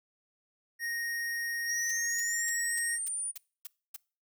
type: tone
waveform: square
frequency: 1864.7 Hz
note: A#6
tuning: in tune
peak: -33 dBFS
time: 0.79-2.99 s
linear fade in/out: 50 ms
type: linear sweep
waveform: sine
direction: up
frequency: 5540 to 9570 Hz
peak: -32 dBFS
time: 1.66-3.32 s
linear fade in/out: 20 ms
type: noise bursts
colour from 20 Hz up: blue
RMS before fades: -41 dBFS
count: 8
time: 1.89-3.964 s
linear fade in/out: 5 ms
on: 23 ms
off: 270 ms
effects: noise-tail reverb RT60 0.4 s tail -24 dB re dry